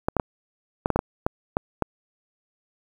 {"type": "clicks", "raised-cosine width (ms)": 1, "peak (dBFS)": -7, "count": 10, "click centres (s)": [0.085, 0.167, 0.198, 0.859, 0.903, 0.96, 0.991, 1.265, 1.569, 1.823], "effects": ["7-bit"]}